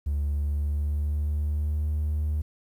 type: tone with pitch glide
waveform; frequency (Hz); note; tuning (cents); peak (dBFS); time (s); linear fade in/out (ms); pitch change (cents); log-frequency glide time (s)
triangle; 72.3 to 75.72; D2 to D#2; -27 to -47; -21; 0.06-2.42; 10; +80; 0.2-1.87
effects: tanh soft clip ceiling -19 dBFS + 10-bit